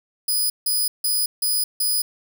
5% pulse tone bursts, 4978 Hz, D#8, in tune, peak -12 dBFS, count 5, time 0.28-2.02 s, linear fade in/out 5 ms, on 220 ms, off 160 ms, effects none

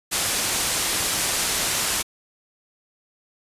white low-pass noise, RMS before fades -24 dBFS, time 0.11-2.03 s, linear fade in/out 20 ms, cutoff 11000 Hz, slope 24 dB/octave, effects resampled to 32000 Hz

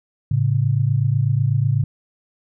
sine tone pair together, 110 / 138.1 Hz, A2 / C#3, 0 / -6 cents, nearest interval major third, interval 394 cents, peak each -18 dBFS, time 0.31-1.84 s, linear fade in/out 5 ms, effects none

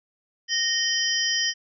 sine tone cluster, 1852 / 3101 / 5020 / 5640 Hz, A#6 / G7 / D#8 / F8, -12 / -19 / +15 / +16 cents, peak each -27 dBFS, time 0.48-1.54 s, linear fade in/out 50 ms, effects none

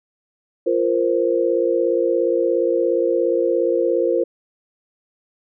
sine chord, F suspended fourth, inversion none, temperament equal with one note detuned, 346.4 / 466.2 / 523.3 Hz, F4 / Bb4 / C5, -14 / 0 / 0 cents, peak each -20 dBFS, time 0.66-4.24 s, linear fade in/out 10 ms, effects none

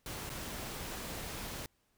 pink noise with dropouts, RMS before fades -42 dBFS, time 0.06-1.66 s, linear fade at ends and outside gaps 1 ms, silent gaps 0.294-0.3 s, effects pink hiss -75 dBFS RMS until 1.97 s

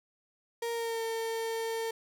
35% pulse tone with pitch glide, 466.2 to 452.9 Hz, A#4 to A#4, 0 to -50 cents, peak -30 dBFS, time 0.62-1.91 s, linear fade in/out 5 ms, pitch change -50 cents, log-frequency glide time 0.72-1.02 s, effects none

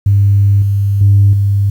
sine tone with level steps, 100 Hz, G2, 35 cents sharp, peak -5 / -9 / -3 / -8 dBFS, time 0.06-1.7 s, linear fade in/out 5 ms, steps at 0.62 / 1.01 / 1.33 s, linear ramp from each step 2 ms, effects tanh soft clip ceiling 0 dBFS + 7-bit

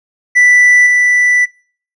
triangle tone with level steps, 1975.5 Hz, B6, in tune, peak -3 / -6 dBFS, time 0.35-1.46 s, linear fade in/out 20 ms, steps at 0.86 s, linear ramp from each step 10 ms, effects noise-tail reverb RT60 0.5 s tail -25 dB re dry + resampled to 24000 Hz

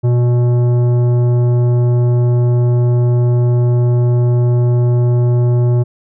sine tone with tanh clipping, 121.6 Hz, B2, 26 cents flat, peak -11 dBFS, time 0.03-5.84 s, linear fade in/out 20 ms, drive 12 dB, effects none

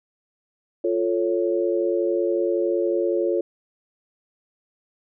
sine chord, F augmented, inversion none, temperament equal, 349.2 / 440 / 554.4 Hz, F4 / A4 / C#5, 0 / 0 / 0 cents, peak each -22 / -25 / -25 dBFS, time 0.84-3.41 s, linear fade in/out 5 ms, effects none

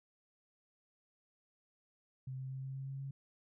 sine tone with pitch steps, 130.8 / 131.79 / 132.78 / 133.78 / 134.79 / 135.8 / 136.83 Hz, C3 / C3 / C3 / C3 / C#3 / C#3 / C#3, 0 / +13 / +26 / +39 / -48 / -35 / -22 cents, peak -40 dBFS, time 2.27-3.11 s, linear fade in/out 5 ms, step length 120 ms, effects none

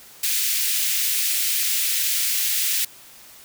white high-pass noise, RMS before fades -22 dBFS, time 0.23-2.85 s, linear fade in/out 5 ms, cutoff 2000 Hz, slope 24 dB/octave, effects white hiss -46 dBFS RMS until 3.44 s

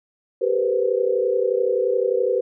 sine tone cluster, 387 / 420.4 / 483.4 / 515 Hz, G4 / G#4 / B4 / C5, -22 / +21 / -37 / -28 cents, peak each -23 / -30 / -21 / -23 dBFS, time 0.41-2.41 s, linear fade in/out 10 ms, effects none

